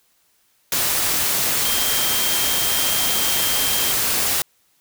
sine tone in noise, 3178 Hz, G7, 23 cents sharp, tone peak -26 dBFS, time 1.65-3.92 s, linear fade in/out 2 ms, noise white, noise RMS -20 dBFS, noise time 0.72-4.42 s, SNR -9 dB, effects white hiss -62 dBFS RMS until 4.8 s

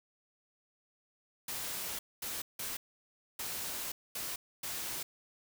white noise bursts at uneven times, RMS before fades -39 dBFS, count 6, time 1.48-1.99 / 2.22-2.42 / 2.59-2.77 / 3.39-3.92 / 4.15-4.36 / 4.63-5.03 s, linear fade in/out 5 ms, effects none

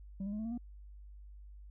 sine tone with pitch steps, 193.9 / 202.3 / 211 / 220 / 229.5 / 239.4 Hz, G3 / G#3 / G#3 / A3 / A#3 / A#3, -19 / -45 / +28 / 0 / -27 / +46 cents, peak -33 dBFS, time 0.2-0.578 s, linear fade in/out 5 ms, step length 63 ms, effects tanh soft clip ceiling -35 dBFS + added 50 Hz sine -49 dBFS peak until 1.7 s

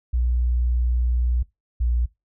sine tone pair in turn, 60.6 / 59.66 Hz, B1 / A#1, -32 / +41 cents, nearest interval unison, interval 27 cents, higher first, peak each -18 dBFS, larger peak neither, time 0.13-1.43 / 1.8-2.06 s, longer first, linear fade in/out 10 ms, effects noise-tail reverb RT60 0.2 s tail -21 dB re dry

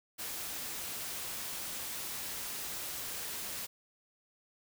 white noise, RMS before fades -40 dBFS, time 0.18-3.67 s, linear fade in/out 20 ms, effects none

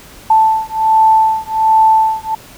sine beating tone pair, 880 / 881.3 Hz, A5 / A5, 0 / +3 cents, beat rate 1.3 Hz, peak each -11 dBFS, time 0.3-2.35 s, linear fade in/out 5 ms, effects pink hiss -38 dBFS RMS until 2.57 s

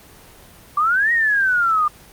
sine exponential two-way sweep, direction up then down, 1154 to 1902 to 1195 Hz, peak -14 dBFS, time 0.77-1.88 s, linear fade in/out 5 ms, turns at 1.12 s, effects pink hiss -45 dBFS RMS until 2.12 s + Opus 24 kbps

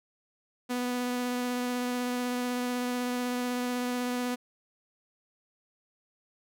sawtooth tone with vibrato, 246.9 Hz, B3, in tune, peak -25 dBFS, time 0.69-4.36 s, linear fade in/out 20 ms, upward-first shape triangle, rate 16 Hz, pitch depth 12 cents each way, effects none

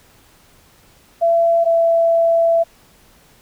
sine tone pair in turn, 673 / 667.6 Hz, E5 / E5, +36 / +22 cents, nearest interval unison, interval 14 cents, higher first, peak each -11 dBFS, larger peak neither, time 1.21-1.65 / 1.65-2.64 s, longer second, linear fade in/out 20 ms, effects pink hiss -51 dBFS RMS until 3.41 s

